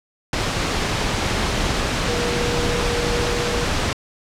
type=tone in noise; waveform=sine; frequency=479.2 Hz; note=A#4; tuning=48 cents sharp; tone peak=-24 dBFS; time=2.08-3.65 s; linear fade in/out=2 ms; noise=pink; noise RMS=-21 dBFS; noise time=0.33-3.93 s; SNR=-6 dB; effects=low-pass 6000 Hz 12 dB/octave